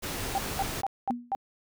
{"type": "noise", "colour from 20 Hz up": "pink", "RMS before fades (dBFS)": -34, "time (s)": [0.02, 0.82], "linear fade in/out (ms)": 20}
{"type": "tone bursts", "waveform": "sine", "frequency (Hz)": 784, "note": "G5", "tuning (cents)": 0, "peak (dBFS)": -25, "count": 5, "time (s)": [0.35, 1.35], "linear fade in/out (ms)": 0, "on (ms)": 32, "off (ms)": 210}
{"type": "tone with exponential decay", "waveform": "sine", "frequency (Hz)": 241.4, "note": "B3", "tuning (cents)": -39, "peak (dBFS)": -25, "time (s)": [1.1, 1.36], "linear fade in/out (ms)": 2, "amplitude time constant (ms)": 55}
{"effects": []}